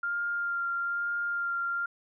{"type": "tone with vibrato", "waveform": "sine", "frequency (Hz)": 1396.9, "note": "F6", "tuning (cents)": 0, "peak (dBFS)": -28, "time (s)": [0.03, 1.86], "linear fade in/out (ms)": 5, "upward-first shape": "sine", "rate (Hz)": 1.1, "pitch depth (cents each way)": 13, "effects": []}